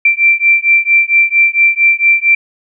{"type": "beating tone pair", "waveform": "sine", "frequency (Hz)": [2349, 2353.4], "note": ["D7", "D7"], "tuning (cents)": [0, 3], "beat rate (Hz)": 4.4, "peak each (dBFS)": -10, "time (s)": [0.05, 2.35], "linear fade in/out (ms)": 5, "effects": []}